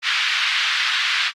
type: band-pass noise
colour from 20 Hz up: white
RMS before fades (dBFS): -21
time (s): 0.02-1.32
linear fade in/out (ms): 50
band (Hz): 1400 to 3700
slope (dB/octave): 24
effects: AAC 48 kbps